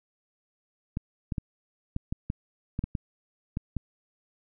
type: clicks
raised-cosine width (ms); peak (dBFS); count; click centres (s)
5; -17; 11; 0.971 / 1.322 / 1.382 / 1.964 / 2.125 / 2.301 / 2.791 / 2.84 / 2.952 / 3.571 / 3.767
effects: none